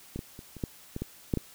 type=clicks; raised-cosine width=3 ms; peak=-22 / -22 / -30 / -30 / -17 / -21 / -19 / -13 / -16 dBFS; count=9; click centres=0.16 / 0.191 / 0.391 / 0.567 / 0.638 / 0.964 / 1.02 / 1.338 / 1.373 s; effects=white hiss -53 dBFS RMS until 1.54 s